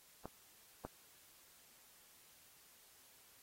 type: clicks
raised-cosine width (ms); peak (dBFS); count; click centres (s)
1; -30; 2; 0.256 / 0.85
effects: white hiss -65 dBFS RMS until 3.42 s + AAC 48 kbps